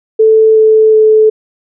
sine tone with pitch steps, 439.7 / 436.9 / 434.1 Hz, A4 / A4 / A4, -1 / -12 / -23 cents, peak -3 dBFS, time 0.19-1.3 s, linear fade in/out 10 ms, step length 370 ms, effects none

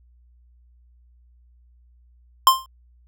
square tone with exponential decay, 1051 Hz, C6, 7 cents sharp, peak -7 dBFS, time 2.47-2.66 s, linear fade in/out 1 ms, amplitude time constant 41 ms, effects added 60 Hz sine -52 dBFS peak until 3.07 s

